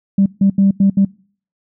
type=tone bursts at uneven times; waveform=sine; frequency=196.3 Hz; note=G3; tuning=3 cents sharp; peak=-7 dBFS; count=5; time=0.18-0.26 / 0.41-0.5 / 0.58-0.71 / 0.8-0.9 / 0.97-1.05 s; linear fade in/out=5 ms; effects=noise-tail reverb RT60 0.5 s tail -25 dB re dry + tanh soft clip ceiling -4 dBFS